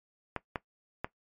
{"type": "clicks", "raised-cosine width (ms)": 0.5, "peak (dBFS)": -17, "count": 3, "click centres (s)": [0.363, 0.558, 1.045], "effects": ["noise-tail reverb RT60 0.1 s tail -17 dB re dry", "MP3 96 kbps"]}